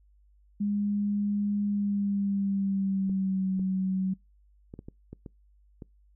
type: tone with pitch glide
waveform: sine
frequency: 204.6 to 188.71 Hz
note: G#3 to F#3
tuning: -26 to +34 cents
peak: -25 dBFS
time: 0.6-4.14 s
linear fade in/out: 10 ms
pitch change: -140 cents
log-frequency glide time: 1.65-3.55 s
type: clicks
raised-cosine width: 3 ms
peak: -28 dBFS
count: 8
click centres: 3.096 / 3.595 / 4.739 / 4.791 / 4.885 / 5.13 / 5.262 / 5.822 s
effects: noise-tail reverb RT60 0.2 s tail -26 dB re dry + added 50 Hz sine -58 dBFS peak until 6.15 s